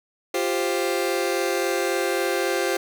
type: chord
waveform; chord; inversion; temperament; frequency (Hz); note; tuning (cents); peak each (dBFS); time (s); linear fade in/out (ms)
sawtooth; F suspended second; none; just; 349.2 / 392.9 / 523.8; F4 / G4 / C5; 0 / +4 / +2; -22; 0.34-2.77; 5
effects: none